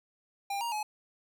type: tone with pitch steps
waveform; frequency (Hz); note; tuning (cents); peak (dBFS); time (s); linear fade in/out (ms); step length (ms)
square; 799 / 938 / 848; G5 / A#5 / G#5; +33 / +11 / +36; -32; 0.5-0.83; 5; 110
effects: none